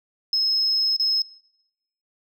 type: tone with dropouts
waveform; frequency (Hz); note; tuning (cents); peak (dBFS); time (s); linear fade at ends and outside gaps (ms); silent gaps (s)
sine; 5170; E8; -34; -17; 0.33-1.22; 2; 0.965-0.997
effects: noise-tail reverb RT60 0.9 s tail -25 dB re dry + tanh soft clip ceiling -14 dBFS